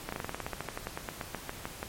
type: slowing click train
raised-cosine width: 0.5 ms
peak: -19 dBFS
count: 21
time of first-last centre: 0.09-1.829 s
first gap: 34 ms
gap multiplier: 1.09
effects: pink hiss -45 dBFS RMS until 1.88 s + MP3 64 kbps